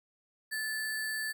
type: tone with sample-and-hold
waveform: sine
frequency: 1742 Hz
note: A6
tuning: 18 cents flat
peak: -32 dBFS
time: 0.51-1.33 s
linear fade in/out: 20 ms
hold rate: 6300 Hz
effects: none